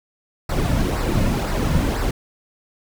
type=noise with flanger; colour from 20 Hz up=brown; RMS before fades=-20 dBFS; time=0.49-2.11 s; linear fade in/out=5 ms; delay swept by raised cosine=0.3 to 2.6 ms; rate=2 Hz; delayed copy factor=-0.55; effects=none